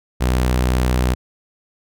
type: tone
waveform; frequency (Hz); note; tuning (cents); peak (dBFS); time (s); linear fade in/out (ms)
sawtooth; 62.5; B1; +21; -11; 0.2-1.15; 20
effects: none